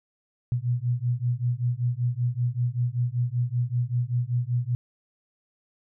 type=beating tone pair; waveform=sine; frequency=119.5 / 124.7 Hz; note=A#2 / B2; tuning=+43 / +17 cents; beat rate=5.2 Hz; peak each=-26 dBFS; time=0.52-4.75 s; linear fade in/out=0 ms; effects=none